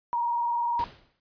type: tone with vibrato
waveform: sine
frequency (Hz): 949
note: A#5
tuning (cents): +31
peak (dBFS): -24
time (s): 0.13-0.84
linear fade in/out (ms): 0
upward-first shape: square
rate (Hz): 20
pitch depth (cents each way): 33
type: noise with exponential decay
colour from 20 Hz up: pink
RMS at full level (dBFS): -37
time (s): 0.79-1.2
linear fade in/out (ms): 2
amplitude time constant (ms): 88
effects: resampled to 11025 Hz